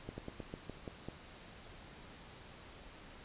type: slowing click train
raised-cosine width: 2 ms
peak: -29 dBFS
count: 8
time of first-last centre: 0.09-1.086 s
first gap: 90 ms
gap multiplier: 1.15
effects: pink hiss -54 dBFS RMS until 3.24 s + resampled to 8000 Hz